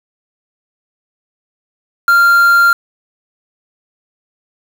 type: tone with quantisation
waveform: triangle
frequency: 1390 Hz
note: F6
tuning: 9 cents flat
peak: -4 dBFS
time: 2.08-2.73 s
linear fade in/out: 2 ms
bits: 4
effects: none